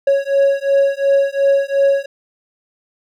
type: beating tone pair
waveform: triangle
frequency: 552 / 554.8 Hz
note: C#5 / C#5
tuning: -7 / +1 cents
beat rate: 2.8 Hz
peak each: -13 dBFS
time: 0.07-2.06 s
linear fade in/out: 5 ms
effects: none